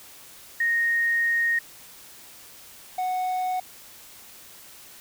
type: tone pair in turn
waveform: sine / triangle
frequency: 1860 / 738.1 Hz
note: A#6 / F#5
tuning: -4 / -4 cents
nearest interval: octave + major third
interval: 1600 cents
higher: first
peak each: -20 / -22 dBFS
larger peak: first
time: 0.6-1.59 / 2.98-3.6 s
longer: first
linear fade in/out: 5 ms
effects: white hiss -47 dBFS RMS until 5 s